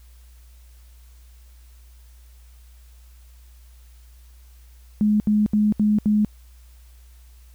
sine tone bursts, 210.7 Hz, G#3, 25 cents sharp, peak -15 dBFS, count 5, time 5.01-6.248 s, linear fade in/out 0 ms, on 190 ms, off 72 ms, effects added 60 Hz sine -45 dBFS peak until 7.54 s + white hiss -59 dBFS RMS until 7.54 s

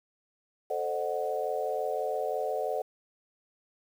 sine chord, A diminished seventh, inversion none, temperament equal with one note detuned, 440 / 523.3 / 609.1 / 740 Hz, A4 / C5 / Eb5 / Gb5, 0 / 0 / -37 / 0 cents, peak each -34 dBFS, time 0.7-2.82 s, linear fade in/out 5 ms, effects 9-bit

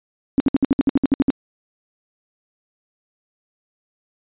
sine tone bursts, 272.9 Hz, C#4, 27 cents flat, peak -11 dBFS, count 12, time 0.38-1.303 s, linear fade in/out 0 ms, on 21 ms, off 61 ms, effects resampled to 8000 Hz

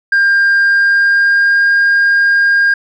sine tone with pitch glide, 1600 to 1613.9 Hz, G6 to G6, +35 to +50 cents, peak -5 dBFS, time 0.12-2.74 s, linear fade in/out 5 ms, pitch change +15 cents, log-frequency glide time 0.6-1.69 s, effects tanh soft clip ceiling -6 dBFS

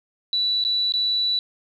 sine tone with dropouts, 3951 Hz, B7, in tune, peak -19 dBFS, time 0.33-1.39 s, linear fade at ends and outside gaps 1 ms, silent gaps 0.639-0.649 / 0.922-0.938 s, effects 9-bit

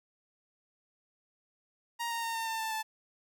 sawtooth tone with pitch steps, 937 / 926.8 / 916.7 / 906.7 / 896.8 / 887 / 877.3 Hz, A#5 / A#5 / A#5 / A#5 / A5 / A5 / A5, +9 / -10 / -29 / -48 / +33 / +14 / -5 cents, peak -29 dBFS, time 1.99-2.83 s, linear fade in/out 20 ms, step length 120 ms, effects none

